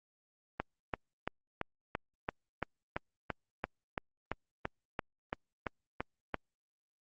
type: click train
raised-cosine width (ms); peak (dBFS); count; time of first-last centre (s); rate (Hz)
0.5; -18; 18; 0.6-6.343; 2.96
effects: Opus 32 kbps